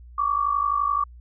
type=tone pair together; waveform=sine; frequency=1123.3 / 1175 Hz; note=C#6 / D6; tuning=+23 / +1 cents; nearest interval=minor second; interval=78 cents; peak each=-23 dBFS; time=0.18-1.04 s; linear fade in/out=5 ms; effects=added 60 Hz sine -42 dBFS peak until 1.2 s